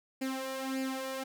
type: tone with flanger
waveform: sawtooth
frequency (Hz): 264.6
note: C4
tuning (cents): +20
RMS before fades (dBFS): -36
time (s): 0.21-1.24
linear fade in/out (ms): 10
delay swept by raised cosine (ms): 0.41 to 2.11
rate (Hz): 1.7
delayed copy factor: +0.7
effects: none